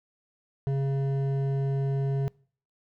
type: tone with hard clipping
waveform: sine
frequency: 137 Hz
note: C#3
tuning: 20 cents flat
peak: -26 dBFS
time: 0.67-2.28 s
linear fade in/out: 0 ms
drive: 9 dB
effects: noise-tail reverb RT60 0.5 s tail -25 dB re dry